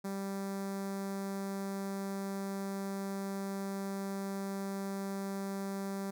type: tone with notch filter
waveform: sawtooth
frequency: 196 Hz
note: G3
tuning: in tune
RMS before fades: -38 dBFS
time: 0.04-6.11 s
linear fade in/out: 10 ms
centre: 2900 Hz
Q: 0.87
effects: none